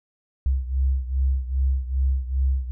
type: beating tone pair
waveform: sine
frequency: 65.41 / 67.91 Hz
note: C2 / C#2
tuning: 0 / -35 cents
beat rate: 2.5 Hz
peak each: -21 / -25 dBFS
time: 0.46-2.71 s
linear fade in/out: 0 ms
effects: none